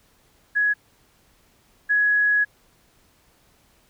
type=tone pair in turn; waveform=sine; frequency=1676 / 1676 Hz; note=G#6 / G#6; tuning=+15 / +15 cents; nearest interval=unison; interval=0 cents; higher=neither; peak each=-17 / -16 dBFS; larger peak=second; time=0.55-0.74 / 1.89-2.45 s; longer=second; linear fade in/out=20 ms; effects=pink hiss -60 dBFS RMS until 3.89 s